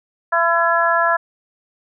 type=harmonic tone; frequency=337 Hz; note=E4; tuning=38 cents sharp; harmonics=2 / 3 / 4 / 5; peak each=-19 / -19 / -19 / -19 dBFS; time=0.32-1.17 s; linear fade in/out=10 ms; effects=none